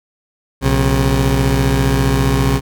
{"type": "tone pair together", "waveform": "20% pulse", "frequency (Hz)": [60.1, 135.16], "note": ["B1", "C#3"], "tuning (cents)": [-46, -43], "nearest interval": "octave + major second", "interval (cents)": 1403, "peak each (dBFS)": -10, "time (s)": [0.61, 2.61], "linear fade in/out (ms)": 50, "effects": []}